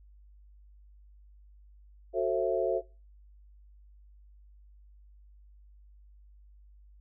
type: chord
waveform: sine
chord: F# half-diminished seventh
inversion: none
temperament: just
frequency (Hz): 370 / 444 / 532.8 / 666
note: F#4 / A4 / C5 / E5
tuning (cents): 0 / +16 / +31 / +18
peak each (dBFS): -31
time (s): 2.13-2.82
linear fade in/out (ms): 50
effects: noise-tail reverb RT60 0.3 s tail -20 dB re dry + added 50 Hz sine -53 dBFS peak until 7 s